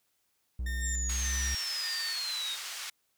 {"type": "tone with pitch glide", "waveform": "triangle", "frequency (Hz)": [61.74, 65.79], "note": ["B1", "C2"], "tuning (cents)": [0, 10], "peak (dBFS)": -29, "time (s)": [0.59, 1.55], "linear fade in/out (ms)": 5, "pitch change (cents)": 110, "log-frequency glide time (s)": [1.06, 1.41]}
{"type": "tone with tremolo", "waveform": "40% pulse", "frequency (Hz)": 1822, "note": "A#6", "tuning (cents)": -40, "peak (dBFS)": -37, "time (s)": [0.66, 2.16], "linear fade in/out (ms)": 5, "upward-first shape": "square", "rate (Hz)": 1.7, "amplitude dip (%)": 70}
{"type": "exponential sweep", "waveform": "sine", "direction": "down", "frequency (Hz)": [7570, 3660], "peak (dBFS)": -33, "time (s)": [0.8, 2.58], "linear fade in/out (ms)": 50}
{"type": "band-pass noise", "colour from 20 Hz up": "white", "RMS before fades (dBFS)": -40, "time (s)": [1.09, 2.9], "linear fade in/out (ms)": 5, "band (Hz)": [1200, 6300], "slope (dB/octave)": 12}
{"effects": ["white hiss -75 dBFS RMS until 3.17 s"]}